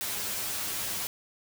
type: noise with comb filter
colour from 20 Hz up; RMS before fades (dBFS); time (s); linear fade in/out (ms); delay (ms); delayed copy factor
white; -33; 0.01-1.07; 0; 9.8; +0.95
effects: none